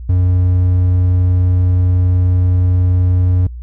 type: tone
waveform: triangle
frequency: 90.6 Hz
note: F#2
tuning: 36 cents flat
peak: -7 dBFS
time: 0.09-3.47 s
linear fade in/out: 5 ms
effects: added 60 Hz sine -25 dBFS peak until 3.62 s